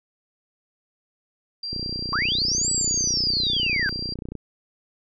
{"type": "tone", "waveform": "sine", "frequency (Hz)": 4733, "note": "D8", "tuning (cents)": 13, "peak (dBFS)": -28, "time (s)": [1.63, 4.14], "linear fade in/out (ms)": 5}
{"type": "click train", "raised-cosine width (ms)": 3, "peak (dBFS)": -20, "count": 81, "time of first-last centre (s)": [1.73, 4.353], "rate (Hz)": 30.5}
{"type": "linear two-way sweep", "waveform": "sine", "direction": "up then down", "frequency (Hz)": [1044, 7902, 1499], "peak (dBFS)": -21, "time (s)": [2.13, 3.89], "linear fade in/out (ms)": 0, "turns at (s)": 2.71}
{"effects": []}